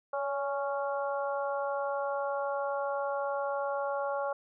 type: harmonic tone with a mistuned harmonic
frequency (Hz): 277.2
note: C#4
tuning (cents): 0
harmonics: 2 / 3 / 4 / 5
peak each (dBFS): -32 / -36 / -38 / -40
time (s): 0.13-4.33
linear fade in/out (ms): 5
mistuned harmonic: 2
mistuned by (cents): +28
effects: none